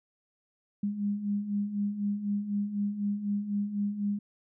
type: beating tone pair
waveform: sine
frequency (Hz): 201.1 / 205.1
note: G3 / G#3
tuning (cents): +44 / -21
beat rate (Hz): 4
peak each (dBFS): -35 / -29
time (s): 0.83-4.19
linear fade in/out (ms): 5
effects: none